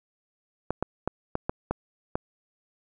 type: clicks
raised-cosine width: 1 ms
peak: -12 dBFS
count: 7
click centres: 0.706 / 0.826 / 1.076 / 1.354 / 1.495 / 1.71 / 2.155 s
effects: none